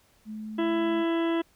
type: tone with pitch glide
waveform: sine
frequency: 215.4 to 216.8 Hz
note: A3 to A3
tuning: -37 to -25 cents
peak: -34 dBFS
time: 0.25-1.05 s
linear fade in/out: 50 ms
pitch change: +12 cents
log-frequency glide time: 0.36-0.64 s
type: harmonic tone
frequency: 332.7 Hz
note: E4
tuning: 16 cents sharp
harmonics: 1 / 2 / 3 / 4 / 5 / 6 / 8 / 9 / 10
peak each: -24 / -34 / -36 / -41 / -42 / -42 / -44 / -48 / -44 dBFS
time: 0.58-1.42 s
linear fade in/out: 10 ms
effects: pink hiss -63 dBFS RMS until 1.55 s